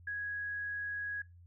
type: tone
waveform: sine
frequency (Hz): 1661.2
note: G#6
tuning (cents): 0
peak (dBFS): -35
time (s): 0.07-1.22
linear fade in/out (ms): 5
effects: noise-tail reverb RT60 0.2 s tail -19 dB re dry + added 87 Hz sine -54 dBFS peak until 1.46 s